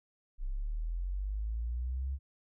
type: linear sweep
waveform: sine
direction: up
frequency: 30.81 to 69 Hz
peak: -32 dBFS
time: 0.38-2.19 s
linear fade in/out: 50 ms
effects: none